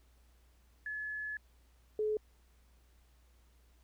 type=tone pair in turn; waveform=sine; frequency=1711 / 427.8 Hz; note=A6 / A4; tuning=-49 / -49 cents; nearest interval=2 octaves; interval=2400 cents; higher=first; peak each=-37 / -30 dBFS; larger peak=second; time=0.86-1.37 / 1.99-2.17 s; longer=first; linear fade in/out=2 ms; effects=added 60 Hz sine -63 dBFS peak until 3.83 s + pink hiss -72 dBFS RMS until 3.83 s